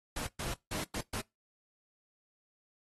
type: noise bursts at uneven times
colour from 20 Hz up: pink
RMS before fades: -38 dBFS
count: 5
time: 0.16-0.27 / 0.39-0.54 / 0.71-0.84 / 0.94-1.01 / 1.13-1.21 s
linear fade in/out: 5 ms
effects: noise-tail reverb RT60 0.2 s tail -23 dB re dry + AAC 32 kbps